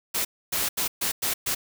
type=noise bursts at uneven times; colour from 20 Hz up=white; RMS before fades=-26 dBFS; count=6; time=0.14-0.25 / 0.52-0.69 / 0.77-0.88 / 1.01-1.12 / 1.22-1.34 / 1.46-1.55 s; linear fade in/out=10 ms; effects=none